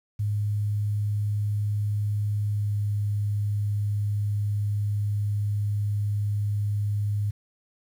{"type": "tone with pitch glide", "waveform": "sine", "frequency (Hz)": [103.83, 103.11], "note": ["G#2", "G#2"], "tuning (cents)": [0, -12], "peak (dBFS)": -23, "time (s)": [0.19, 7.31], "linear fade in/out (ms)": 10, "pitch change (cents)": -12, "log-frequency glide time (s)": [2.48, 2.75], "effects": ["9-bit"]}